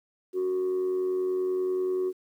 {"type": "tone with amplitude modulation", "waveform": "sine", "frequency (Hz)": 370, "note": "F#4", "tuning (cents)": 0, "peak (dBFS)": -21, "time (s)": [0.33, 2.13], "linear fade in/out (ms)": 50, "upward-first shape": "sine", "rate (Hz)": 90.4, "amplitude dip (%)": 45, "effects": ["tanh soft clip ceiling -22 dBFS", "10-bit"]}